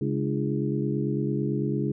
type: harmonic tone with a mistuned harmonic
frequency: 68.9 Hz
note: C#2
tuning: 10 cents flat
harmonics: 2 / 3 / 4 / 5 / 6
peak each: -28 / -30 / -31 / -32 / -33 dBFS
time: 0.01-1.92 s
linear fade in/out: 5 ms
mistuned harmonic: 4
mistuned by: +120 cents
effects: none